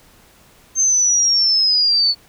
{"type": "linear sweep", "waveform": "sine", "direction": "down", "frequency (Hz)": [6340, 4421], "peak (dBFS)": -12, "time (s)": [0.75, 2.15], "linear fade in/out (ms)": 50, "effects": ["pink hiss -50 dBFS RMS until 2.28 s"]}